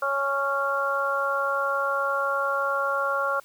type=harmonic tone; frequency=277.2 Hz; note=C#4; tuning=in tune; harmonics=2 / 3 / 4 / 5; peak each=-28 / -35 / -28 / -26 dBFS; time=0.02-3.4 s; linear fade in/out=5 ms; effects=white hiss -55 dBFS RMS until 3.44 s